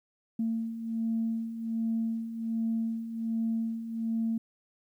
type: beating tone pair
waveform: sine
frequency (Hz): 225.4 / 226.7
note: A3 / A#3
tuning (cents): +42 / -48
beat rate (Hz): 1.3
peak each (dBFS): -35 / -29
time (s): 0.39-4.38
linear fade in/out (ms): 5
effects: tanh soft clip ceiling -21 dBFS + 11-bit